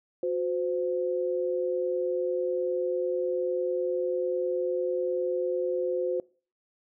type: tone pair together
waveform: sine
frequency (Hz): 364 / 514.8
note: F#4 / C5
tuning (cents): -28 / -28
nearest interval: tritone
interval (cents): 600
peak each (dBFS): -29 / -28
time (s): 0.23-6.2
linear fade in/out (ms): 2
effects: noise-tail reverb RT60 0.4 s tail -23 dB re dry